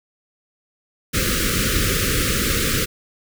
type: band-stop noise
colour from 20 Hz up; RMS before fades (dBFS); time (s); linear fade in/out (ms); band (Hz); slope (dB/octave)
pink; -20; 1.13-2.86; 20; 550 to 1200; 96
effects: none